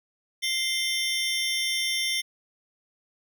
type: tone cluster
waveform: square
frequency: 2095 / 3109 / 3553 / 5520 Hz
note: C7 / G7 / A7 / F8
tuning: +2 / -15 / +16 / -21 cents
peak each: -30 / -32 / -30 / -34 dBFS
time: 0.42-2.22 s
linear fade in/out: 20 ms
effects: none